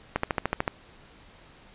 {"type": "click train", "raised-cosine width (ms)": 0.5, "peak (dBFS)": -9, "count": 8, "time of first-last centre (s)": [0.16, 0.679], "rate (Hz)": 13.5, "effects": ["pink hiss -53 dBFS RMS until 1.74 s", "resampled to 8000 Hz"]}